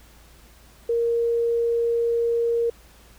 sine tone, 467.1 Hz, A#4, 3 cents sharp, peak -19 dBFS, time 0.89-2.7 s, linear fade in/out 5 ms, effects added 56 Hz sine -51 dBFS peak until 3.18 s + pink hiss -53 dBFS RMS until 3.18 s

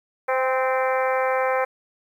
harmonic tone with a mistuned harmonic, 259.5 Hz, C4, 14 cents flat, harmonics 2 / 3 / 4 / 5 / 6 / 7 / 8 / 9, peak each -22 / -26 / -28 / -30 / -32 / -33 / -34 / -35 dBFS, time 0.28-1.65 s, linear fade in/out 10 ms, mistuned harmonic 3, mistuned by +26 cents, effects 9-bit

